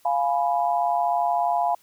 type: chord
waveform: sine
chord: F diminished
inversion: none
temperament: equal with one note detuned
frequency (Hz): 698.5 / 834.9 / 987.8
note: F5 / Ab5 / Cb6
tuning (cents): 0 / +9 / 0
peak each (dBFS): -22 / -25 / -27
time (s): 0.05-1.75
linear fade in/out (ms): 5
effects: white hiss -59 dBFS RMS until 1.82 s